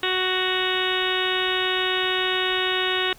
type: harmonic tone with a mistuned harmonic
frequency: 371 Hz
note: F#4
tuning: 5 cents sharp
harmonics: 1 / 2 / 3 / 4 / 5 / 6 / 7 / 8 / 9 / 10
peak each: -27 / -33 / -31 / -30 / -29 / -33 / -33 / -28 / -33 / -29 dBFS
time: 0.03-3.13 s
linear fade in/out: 2 ms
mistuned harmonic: 8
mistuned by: -18 cents
effects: pink hiss -50 dBFS RMS until 3.18 s